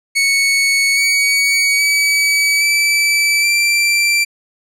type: tone with pitch steps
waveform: sawtooth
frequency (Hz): 2217 / 2249 / 2282 / 2315 / 2349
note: C#7 / C#7 / C#7 / D7 / D7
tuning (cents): 0 / +24 / +50 / -25 / 0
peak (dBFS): -8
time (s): 0.15-4.25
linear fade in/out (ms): 20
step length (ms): 820
effects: low-pass 11000 Hz 12 dB/octave